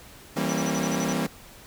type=chord; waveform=sawtooth; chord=E diminished seventh; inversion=none; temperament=equal with one note detuned; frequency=164.81 / 196 / 233.1 / 270.7 Hz; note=E3 / G3 / Bb3 / Db4; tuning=0 / 0 / 0 / -41 cents; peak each=-26 dBFS; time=0.36-1.27 s; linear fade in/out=10 ms
type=tone bursts; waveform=sine; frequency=5920 Hz; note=F#8; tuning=in tune; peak=-33 dBFS; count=8; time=0.49-1.128 s; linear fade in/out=2 ms; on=43 ms; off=42 ms
effects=pink hiss -48 dBFS RMS until 1.66 s